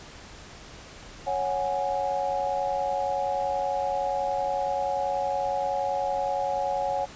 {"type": "chord", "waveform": "sine", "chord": "C# suspended fourth", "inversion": "none", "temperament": "equal", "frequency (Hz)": [554.4, 740, 830.6], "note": ["C#5", "F#5", "G#5"], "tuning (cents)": [0, 0, 0], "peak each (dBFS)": -29, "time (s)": [1.26, 7.06], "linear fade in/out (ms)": 20, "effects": ["pink hiss -45 dBFS RMS until 7.15 s", "resampled to 16000 Hz"]}